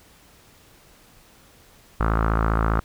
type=tone with low-pass filter; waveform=sawtooth; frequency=55 Hz; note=A1; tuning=in tune; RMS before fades=-21 dBFS; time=2-2.8 s; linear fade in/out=0 ms; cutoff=1300 Hz; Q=4.9; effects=pink hiss -53 dBFS RMS until 2.84 s